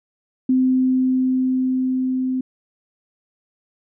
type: tone with level ramp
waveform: sine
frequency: 257.9 Hz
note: C4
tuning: 25 cents flat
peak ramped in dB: -13 to -19 dBFS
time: 0.49-2.41 s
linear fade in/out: 5 ms
effects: none